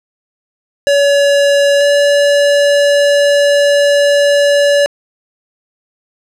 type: tone pair in turn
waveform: square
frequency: 567 / 572.9 Hz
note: C#5 / D5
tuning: +39 / -43 cents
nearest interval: unison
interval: 18 cents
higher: second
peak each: -8 dBFS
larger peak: neither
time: 0.87-1.81 / 1.81-4.86 s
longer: second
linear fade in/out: 0 ms
effects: low-pass 8000 Hz 12 dB/octave